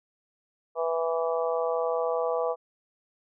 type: harmonic tone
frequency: 164.81 Hz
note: E3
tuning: in tune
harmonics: 3 / 4 / 5 / 6 / 7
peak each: -27 / -30 / -35 / -37 / -35 dBFS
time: 0.75-2.56 s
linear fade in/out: 50 ms
effects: none